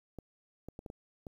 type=clicks; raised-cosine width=2 ms; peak=-30 dBFS; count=6; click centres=0.187 / 0.686 / 0.791 / 0.862 / 0.901 / 1.268 s; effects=10-bit